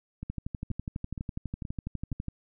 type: two click trains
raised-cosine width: 5 ms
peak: -21 / -24 dBFS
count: 25 / 5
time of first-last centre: 0.3-2.283 / 0.23-2.126 s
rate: 12.1 / 2.11 Hz
effects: none